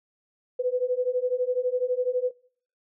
sine beating tone pair, 493.9 / 505.9 Hz, B4 / B4, 0 / +42 cents, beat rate 12 Hz, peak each -26 dBFS, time 0.59-2.31 s, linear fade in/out 10 ms, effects noise-tail reverb RT60 0.5 s tail -21 dB re dry

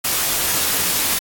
white noise with comb filter, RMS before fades -19 dBFS, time 0.04-1.19 s, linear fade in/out 10 ms, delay 20 ms, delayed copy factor -0.6, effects AAC 64 kbps

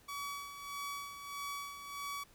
sawtooth tone with tremolo, 1137 Hz, C#6, 44 cents sharp, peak -35 dBFS, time 0.08-2.24 s, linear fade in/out 10 ms, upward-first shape sine, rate 1.6 Hz, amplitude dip 60%, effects pink hiss -64 dBFS RMS until 2.34 s

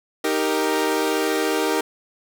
sawtooth chord, Eb major, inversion none, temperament equal, 311.1 / 392 / 466.2 Hz, Eb4 / G4 / Bb4, 0 / 0 / 0 cents, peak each -20 dBFS, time 0.24-1.81 s, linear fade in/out 5 ms, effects none

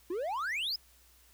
triangle exponential sweep, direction up, 328.8 to 5290 Hz, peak -30 dBFS, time 0.1-0.76 s, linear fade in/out 5 ms, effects added 60 Hz sine -64 dBFS peak until 1.33 s + white hiss -63 dBFS RMS until 1.33 s

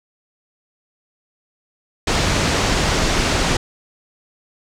pink low-pass noise, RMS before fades -18 dBFS, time 2.07-3.57 s, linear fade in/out 5 ms, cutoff 7300 Hz, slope 24 dB/octave, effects none

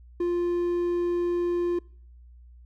triangle tone, 349.2 Hz, F4, in tune, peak -21 dBFS, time 0.2-1.79 s, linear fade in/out 5 ms, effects noise-tail reverb RT60 0.6 s tail -26 dB re dry + added 60 Hz sine -47 dBFS peak until 2.65 s

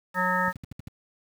harmonic tone, 182.8 Hz, F#3, 21 cents flat, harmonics 1 / 3 / 5 / 7 / 9 / 10, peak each -31 / -32 / -28 / -28 / -32 / -28 dBFS, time 0.14-0.53 s, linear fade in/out 50 ms
click train, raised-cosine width 5 ms, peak -26 dBFS, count 6, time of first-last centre 0.48-0.874 s, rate 12.7 Hz
effects high-pass 80 Hz 12 dB/octave + 8-bit

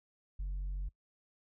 sine tone, 46.58 Hz, F#1, 12 cents sharp, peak -32 dBFS, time 0.39-0.89 s, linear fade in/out 10 ms, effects noise-tail reverb RT60 0.1 s tail -24 dB re dry + tanh soft clip ceiling -34 dBFS

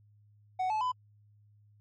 triangle tone with pitch steps, 744 / 864.6 / 1004.7 Hz, F#5 / A5 / B5, +9 / -31 / +29 cents, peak -26 dBFS, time 0.59-0.92 s, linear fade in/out 10 ms, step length 110 ms, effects added 104 Hz sine -59 dBFS peak until 1.8 s + MP3 32 kbps

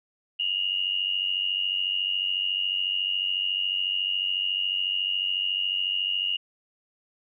sine tone pair together, 2814 / 2908 Hz, F7 / F#7, +12 / -31 cents, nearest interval minor second, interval 57 cents, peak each -27 dBFS, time 0.39-6.37 s, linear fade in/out 10 ms, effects none

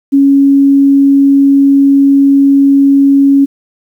sine tone, 277.2 Hz, C#4, in tune, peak -3 dBFS, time 0.12-3.46 s, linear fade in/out 20 ms, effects 7-bit

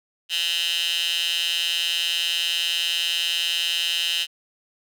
15% pulse tone with high-pass filter, 170 Hz, F3, 46 cents flat, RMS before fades -24 dBFS, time 0.29-4.27 s, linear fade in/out 50 ms, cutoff 3100 Hz, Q 6.2, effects none

